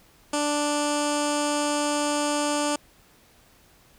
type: tone with low-pass filter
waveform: 15% pulse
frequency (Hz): 293.7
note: D4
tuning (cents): 0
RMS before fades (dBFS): -25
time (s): 0.33-2.76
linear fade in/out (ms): 5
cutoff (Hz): 8100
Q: 3.4
effects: pink hiss -57 dBFS RMS until 3.98 s